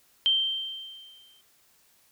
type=tone with exponential decay; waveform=sine; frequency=3136 Hz; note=G7; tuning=in tune; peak=-18 dBFS; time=0.26-1.41 s; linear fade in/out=0 ms; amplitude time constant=250 ms; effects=white hiss -63 dBFS RMS until 2.11 s